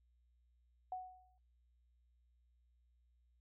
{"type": "tone with exponential decay", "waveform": "sine", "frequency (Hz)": 740, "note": "F#5", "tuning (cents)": 0, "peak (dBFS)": -38, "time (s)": [0.92, 1.38], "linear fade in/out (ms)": 2, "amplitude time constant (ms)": 100, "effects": ["noise-tail reverb RT60 0.6 s tail -25 dB re dry", "added 60 Hz sine -70 dBFS peak until 3.4 s"]}